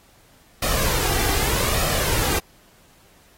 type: noise with flanger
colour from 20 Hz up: pink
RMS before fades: -22 dBFS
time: 0.62-2.39 s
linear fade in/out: 5 ms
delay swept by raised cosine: 1.6 to 2.58 ms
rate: 0.82 Hz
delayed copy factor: +0.5
effects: pink hiss -55 dBFS RMS until 3.37 s + AAC 48 kbps